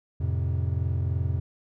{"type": "chord", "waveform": "triangle", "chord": "F major", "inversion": "none", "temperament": "equal", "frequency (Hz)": [87.31, 110, 130.81], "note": ["F2", "A2", "C3"], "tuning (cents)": [0, 0, 0], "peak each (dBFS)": [-24, -29, -28], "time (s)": [0.2, 1.4], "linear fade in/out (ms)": 10, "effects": []}